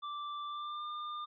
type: tone with pitch glide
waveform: square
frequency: 1173 to 1203.9 Hz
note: D6 to D6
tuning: -2 to +43 cents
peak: -39 dBFS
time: 0.02-1.26 s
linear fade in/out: 20 ms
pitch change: +45 cents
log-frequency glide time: 0.47-0.88 s
effects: resampled to 11025 Hz